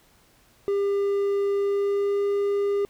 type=tone with pitch glide; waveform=triangle; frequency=400.3 to 403.3 Hz; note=G4 to G4; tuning=+36 to +49 cents; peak=-19 dBFS; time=0.68-2.85 s; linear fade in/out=0 ms; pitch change=+13 cents; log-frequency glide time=1.58-2.25 s; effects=pink hiss -59 dBFS RMS until 2.89 s